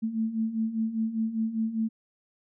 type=beating tone pair; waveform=sine; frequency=219.3 / 224.3 Hz; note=A3 / A3; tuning=-6 / +34 cents; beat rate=5 Hz; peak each=-32 / -27 dBFS; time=0.02-1.89 s; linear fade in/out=20 ms; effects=none